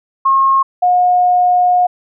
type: tone pair in turn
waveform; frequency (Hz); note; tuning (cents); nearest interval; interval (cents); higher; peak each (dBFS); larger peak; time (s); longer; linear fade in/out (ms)
sine; 1079 / 720.1; C#6 / F#5; -47 / -47; perfect fifth; 700; first; -8; neither; 0.25-0.63 / 0.82-1.87; second; 10
effects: none